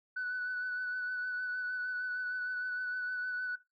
sine tone with vibrato, 1490 Hz, F#6, 12 cents sharp, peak -32 dBFS, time 0.16-3.56 s, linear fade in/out 10 ms, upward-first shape sine, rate 6.5 Hz, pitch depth 20 cents each way, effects noise-tail reverb RT60 0.2 s tail -17 dB re dry + tanh soft clip ceiling -30 dBFS

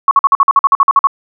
sine tone bursts, 1108.7 Hz, C#6, in tune, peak -3 dBFS, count 13, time 0.08-1.071 s, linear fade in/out 2 ms, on 31 ms, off 49 ms, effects none

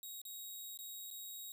5% pulse tone with dropouts, 3796 Hz, A#7, 31 cents sharp, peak -38 dBFS, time 0.03-1.52 s, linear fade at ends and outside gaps 1 ms, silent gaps 0.216-0.252 / 0.774-0.789 / 1.104-1.111 s, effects none

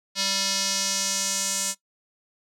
square tone with band-pass filter sweep, 195 Hz, G3, 9 cents flat, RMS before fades -26 dBFS, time 0.15-1.75 s, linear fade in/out 50 ms, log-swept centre 4700 to 7500 Hz, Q 2.3, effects noise-tail reverb RT60 0.1 s tail -19 dB re dry

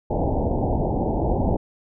pink low-pass noise, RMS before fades -22 dBFS, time 0.1-1.57 s, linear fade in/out 10 ms, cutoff 890 Hz, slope 96 dB/octave, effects none

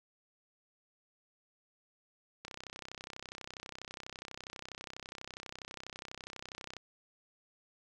click train, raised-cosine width 0.2 ms, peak -26 dBFS, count 140, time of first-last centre 2.45-6.767 s, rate 32.2 Hz, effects none

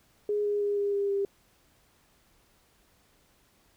sine tone with pitch steps, 415.3 / 411.7 / 408.2 / 404.6 / 401.2 / 397.7 Hz, G#4 / G#4 / G#4 / G#4 / G4 / G4, 0 / -15 / -30 / -45 / +40 / +25 cents, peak -25 dBFS, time 0.29-1.25 s, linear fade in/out 2 ms, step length 160 ms, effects pink hiss -65 dBFS RMS until 3.76 s

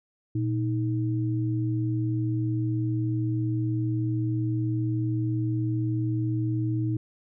sine tone pair together, 117.88 / 314.7 Hz, A#2 / D#4, +20 / +20 cents, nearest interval octave + perfect fourth, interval 1700 cents, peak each -25 / -29 dBFS, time 0.35-6.97 s, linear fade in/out 5 ms, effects none

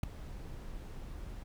brown noise with ADSR envelope, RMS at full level -26 dBFS, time 0.03-1.44 s, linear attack 4 ms, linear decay 7 ms, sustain -18 dB, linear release 18 ms, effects none

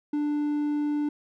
triangle tone, 295.1 Hz, D4, 8 cents sharp, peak -22 dBFS, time 0.13-1.09 s, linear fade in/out 5 ms, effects none

